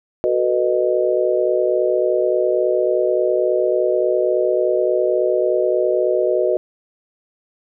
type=chord; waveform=sine; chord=B dominant seventh; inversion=second; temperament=just; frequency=370.4 / 444.5 / 493.9 / 617.4 Hz; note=F#4 / A4 / B4 / D#5; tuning=+2 / +18 / 0 / -14 cents; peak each=-19 / -25 / -20 / -19 dBFS; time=0.24-6.57 s; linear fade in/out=0 ms; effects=none